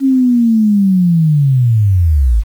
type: linear sweep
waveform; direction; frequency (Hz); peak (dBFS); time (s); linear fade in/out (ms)
sine; down; 273.7 to 48.15; -7; 0-2.44; 50
effects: 7-bit